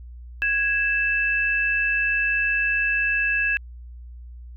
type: tone pair together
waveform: sine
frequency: 1655.9 / 2637 Hz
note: G#6 / E7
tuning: -6 / 0 cents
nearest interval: minor sixth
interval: 806 cents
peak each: -22 / -22 dBFS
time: 0.42-3.57 s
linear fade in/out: 0 ms
effects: added 60 Hz sine -37 dBFS peak until 4.56 s